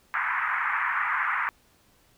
pink band-pass noise, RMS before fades -27 dBFS, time 0.14-1.49 s, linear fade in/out 0 ms, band 980 to 2100 Hz, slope 48 dB/octave, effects pink hiss -62 dBFS RMS until 2.17 s

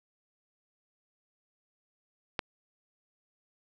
click, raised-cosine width 0.3 ms, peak -13 dBFS, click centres 2.392 s, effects none

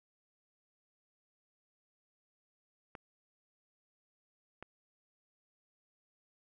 clicks, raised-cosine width 0.5 ms, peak -30 dBFS, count 2, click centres 2.952 / 4.626 s, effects none

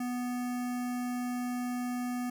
square tone with notch filter, 246.6 Hz, B3, 2 cents flat, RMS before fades -34 dBFS, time 0-2.3 s, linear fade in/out 5 ms, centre 3700 Hz, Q 1.3, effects none

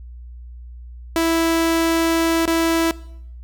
sawtooth tone with dropouts, 329.6 Hz, E4, in tune, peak -12 dBFS, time 1.16-2.91 s, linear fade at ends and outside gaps 1 ms, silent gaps 2.455-2.476 s, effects noise-tail reverb RT60 0.7 s tail -20 dB re dry + added 60 Hz sine -34 dBFS peak until 3.43 s

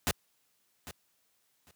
pink noise with echo, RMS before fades -28 dBFS, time 0.07-0.11 s, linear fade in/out 0 ms, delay 800 ms, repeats 2, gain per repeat -15 dB, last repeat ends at 1.71 s, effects white hiss -73 dBFS RMS until 1.75 s + high-pass 60 Hz 12 dB/octave

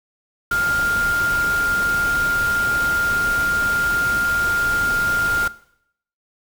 sine tone in noise, 1404 Hz, F6, 9 cents sharp, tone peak -17 dBFS, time 0.51-5.48 s, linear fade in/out 5 ms, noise pink, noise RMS -29 dBFS, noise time 0.51-5.48 s, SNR +9 dB, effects noise-tail reverb RT60 0.7 s tail -18 dB re dry

